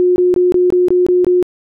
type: tone bursts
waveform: sine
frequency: 360 Hz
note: F#4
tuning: 47 cents flat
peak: -8 dBFS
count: 8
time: 0-1.427 s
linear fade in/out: 0 ms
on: 160 ms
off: 21 ms
effects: none